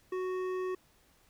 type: tone with hard clipping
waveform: sine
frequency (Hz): 370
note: F#4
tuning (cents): 0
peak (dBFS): -34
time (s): 0.12-0.75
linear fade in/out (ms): 5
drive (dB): 11
effects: pink hiss -66 dBFS RMS until 1.29 s